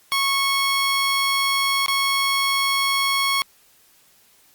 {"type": "tone with dropouts", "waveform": "15% pulse", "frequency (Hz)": 1100, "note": "C#6", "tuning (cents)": -14, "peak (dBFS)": -12, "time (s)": [0.12, 3.42], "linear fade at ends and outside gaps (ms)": 0, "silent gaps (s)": [1.861, 1.882], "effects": ["white hiss -56 dBFS RMS until 4.54 s", "Opus 48 kbps"]}